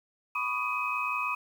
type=tone cluster; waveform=sine; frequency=996 / 1122 / 1232 / 2524 Hz; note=B5 / C#6 / D#6 / D#7; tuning=+14 / +21 / -17 / +24 cents; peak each=-35 / -35 / -35 / -31 dBFS; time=0.35-1.35 s; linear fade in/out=5 ms; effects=9-bit